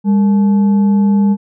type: tone with frequency modulation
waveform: sine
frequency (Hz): 201.3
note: G3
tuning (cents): +46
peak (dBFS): -8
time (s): 0.04-1.37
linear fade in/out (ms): 50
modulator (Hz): 662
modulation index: 0.22
effects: none